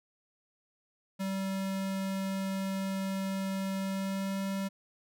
square tone with pitch glide, 193 to 194.68 Hz, G3 to G3, -27 to -12 cents, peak -32 dBFS, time 1.19-4.69 s, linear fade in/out 20 ms, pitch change +15 cents, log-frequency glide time 3.83-4.39 s, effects none

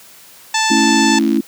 harmonic tone, 880 Hz, A5, in tune, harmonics 1 / 2 / 3 / 4 / 5 / 6 / 7 / 8 / 9, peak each -17 / -20 / -22 / -23 / -24 / -25 / -25 / -26 / -27 dBFS, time 0.54-1.19 s, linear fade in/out 5 ms
sine chord, A major, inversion none, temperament equal, 220 / 277.2 / 329.6 Hz, A3 / C#4 / E4, 0 / 0 / 0 cents, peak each -16 dBFS, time 0.7-1.41 s, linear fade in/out 10 ms
click train, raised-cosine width 0.2 ms, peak -15 dBFS, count 46, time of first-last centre 0.77-1.372 s, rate 74.8 Hz
effects white hiss -42 dBFS RMS until 1.47 s + high-pass 100 Hz 12 dB/octave

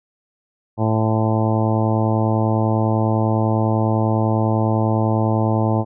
harmonic tone with a mistuned harmonic, 110 Hz, A2, in tune, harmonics 1 / 2 / 3 / 4 / 5 / 6 / 7 / 8 / 9, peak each -18 / -22 / -24 / -29 / -27 / -27 / -28 / -27 / -33 dBFS, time 0.77-5.85 s, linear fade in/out 50 ms, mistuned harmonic 9, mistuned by +58 cents, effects none

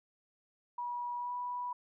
sine tone with pitch glide, 968 to 981.5 Hz, B5 to B5, -35 to -11 cents, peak -35 dBFS, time 0.78-1.73 s, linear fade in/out 5 ms, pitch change +24 cents, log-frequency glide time 1.17-1.33 s, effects none

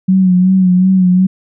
sine tone with vibrato, 185.1 Hz, F#3, 1 cent sharp, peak -6 dBFS, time 0.08-1.27 s, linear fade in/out 10 ms, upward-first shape sine, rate 2.7 Hz, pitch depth 45 cents each way, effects none

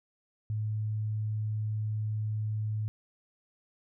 sine tone, 107.5 Hz, A2, 40 cents flat, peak -29 dBFS, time 0.5-2.88 s, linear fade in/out 0 ms, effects none

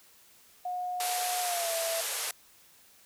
sine tone with pitch glide, 723 to 663 Hz, F#5 to E5, -40 to +10 cents, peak -31 dBFS, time 0.65-2.01 s, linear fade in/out 5 ms, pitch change -150 cents, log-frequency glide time 1.41-1.74 s
white band-pass noise, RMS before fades -34 dBFS, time 1-2.31 s, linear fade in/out 2 ms, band 420 to 13000 Hz, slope 96 dB/octave
effects white hiss -59 dBFS RMS until 3.05 s

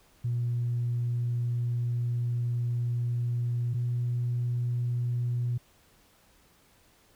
sine tone pair in turn, 120.1 / 121.22 Hz, B2 / B2, -48 / -32 cents, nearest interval unison, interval 16 cents, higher second, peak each -25 dBFS, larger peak neither, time 0.24-3.74 / 3.74-5.58 s, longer first, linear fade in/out 10 ms, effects tanh soft clip ceiling -22 dBFS + pink hiss -62 dBFS RMS until 7.15 s

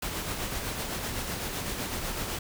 pink noise with tremolo, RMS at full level -32 dBFS, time 0.02-2.39 s, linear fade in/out 5 ms, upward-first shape sine, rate 7.9 Hz, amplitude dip 35%, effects none

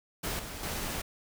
pink noise with level steps, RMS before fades -34 / -41 / -35 dBFS, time 0.23-1.02 s, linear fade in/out 10 ms, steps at 0.39 / 0.63 s, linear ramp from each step 2 ms, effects none

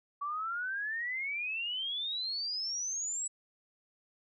sine exponential sweep, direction up, 1132 to 7902 Hz, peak -33 dBFS, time 0.21-3.28 s, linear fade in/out 10 ms, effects none

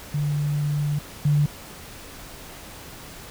sine tone pair in turn, 146.83 / 146.83 Hz, D3 / D3, 0 / 0 cents, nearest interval unison, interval 0 cents, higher neither, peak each -21 / -16 dBFS, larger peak second, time 0.14-0.99 / 1.25-1.46 s, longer first, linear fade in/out 5 ms, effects pink hiss -41 dBFS RMS until 3.3 s

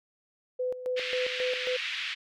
sine tone with tremolo, 504 Hz, B4, 35 cents sharp, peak -27 dBFS, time 0.59-1.77 s, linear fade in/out 10 ms, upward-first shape square, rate 3.7 Hz, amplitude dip 70%
white band-pass noise, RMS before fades -34 dBFS, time 0.96-2.15 s, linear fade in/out 20 ms, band 1800 to 3300 Hz, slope 24 dB/octave
effects none

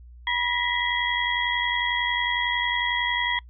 sine tone cluster, 969 / 1917 / 2008 / 3294 Hz, B5 / A#6 / B6 / G#7, -33 / +48 / +28 / -15 cents, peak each -28 dBFS, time 0.27-3.39 s, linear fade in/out 2 ms, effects noise-tail reverb RT60 0.1 s tail -25 dB re dry + added 60 Hz sine -43 dBFS peak until 3.49 s

